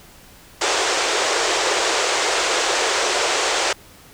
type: band-pass noise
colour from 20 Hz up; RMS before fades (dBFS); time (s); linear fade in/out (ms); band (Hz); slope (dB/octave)
pink; -20; 0.61-3.73; 5; 360 to 8100; 48
effects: pink hiss -46 dBFS RMS until 4.13 s